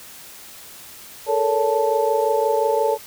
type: tone cluster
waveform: sine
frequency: 433.1 / 458.8 / 563 / 878 Hz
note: A4 / A#4 / C#5 / A5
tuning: -27 / -28 / +27 / -4 cents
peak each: -22 dBFS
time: 1.26-2.98 s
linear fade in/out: 50 ms
effects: white hiss -41 dBFS RMS until 3.06 s